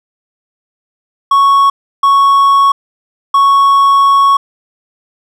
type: tone bursts at uneven times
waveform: triangle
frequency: 1108.7 Hz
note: C#6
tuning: in tune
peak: -3 dBFS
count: 3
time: 1.31-1.7 / 2.03-2.72 / 3.34-4.37 s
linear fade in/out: 5 ms
effects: none